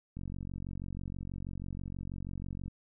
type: click train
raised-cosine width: 5 ms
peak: -28 dBFS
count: 117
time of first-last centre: 0.17-2.681 s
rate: 46.2 Hz
effects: none